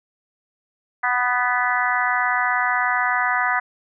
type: harmonic tone with a mistuned harmonic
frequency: 246.9 Hz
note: B3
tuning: in tune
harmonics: 3 / 4 / 5 / 6 / 7 / 8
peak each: -25 / -25 / -25 / -25 / -25 / -25 dBFS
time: 1.03-3.6 s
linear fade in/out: 10 ms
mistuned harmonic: 6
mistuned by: +19 cents
effects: none